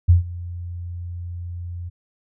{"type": "tone with ADSR envelope", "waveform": "sine", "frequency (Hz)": 87.31, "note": "F2", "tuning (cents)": 0, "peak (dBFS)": -7, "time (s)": [0.08, 1.9], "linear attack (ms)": 18, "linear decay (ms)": 130, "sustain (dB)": -21, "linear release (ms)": 20, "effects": []}